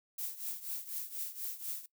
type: noise with tremolo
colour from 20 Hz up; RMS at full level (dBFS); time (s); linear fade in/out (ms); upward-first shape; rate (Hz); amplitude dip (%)
violet; -37; 0.18-1.86; 5; triangle; 4.1; 85
effects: noise-tail reverb RT60 0.1 s tail -20 dB re dry